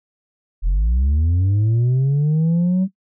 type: linear sweep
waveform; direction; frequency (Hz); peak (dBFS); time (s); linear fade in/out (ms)
sine; up; 39 to 191.5; -11; 0.62-2.88; 50
effects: noise-tail reverb RT60 0.1 s tail -18 dB re dry + tanh soft clip ceiling -13 dBFS